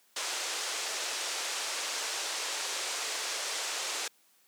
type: band-pass noise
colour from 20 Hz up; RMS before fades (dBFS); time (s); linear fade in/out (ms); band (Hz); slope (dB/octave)
white; -35; 0.16-4.08; 5; 390 to 7700; 24
effects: white hiss -66 dBFS RMS until 4.47 s + high-pass 200 Hz 12 dB/octave